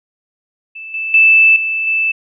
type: tone with level steps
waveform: sine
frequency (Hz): 2637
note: E7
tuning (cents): 0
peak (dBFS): -27 / -18 / -5 / -15 / -12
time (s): 0.75-2.12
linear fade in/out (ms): 10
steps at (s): 0.94 / 1.14 / 1.56 / 1.87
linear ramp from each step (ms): 2
effects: none